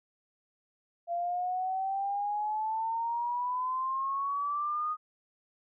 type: exponential sweep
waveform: sine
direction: up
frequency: 683 to 1244.5 Hz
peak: -29 dBFS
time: 1.07-4.97 s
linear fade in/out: 50 ms
effects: none